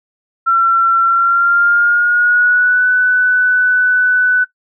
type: tone with pitch glide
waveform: sine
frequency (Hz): 1355 to 1494.8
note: E6 to F#6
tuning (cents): +47 to +17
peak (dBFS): -8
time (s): 0.46-4.45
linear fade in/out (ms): 20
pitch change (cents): +170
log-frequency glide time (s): 1.02-2.87
effects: noise-tail reverb RT60 0.1 s tail -19 dB re dry